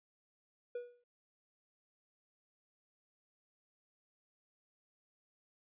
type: tone with exponential decay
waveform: triangle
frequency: 485.1 Hz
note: B4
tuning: 31 cents flat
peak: -34 dBFS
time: 0.75-1.04 s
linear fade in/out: 5 ms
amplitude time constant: 61 ms
effects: resampled to 8000 Hz